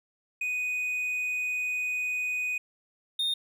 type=tone pair in turn; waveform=triangle; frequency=2489 / 3668 Hz; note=D#7 / A#7; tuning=0 / -29 cents; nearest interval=perfect fifth; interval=671 cents; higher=second; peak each=-26 / -24 dBFS; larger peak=second; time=0.41-2.58 / 3.19-3.34 s; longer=first; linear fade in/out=5 ms; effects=none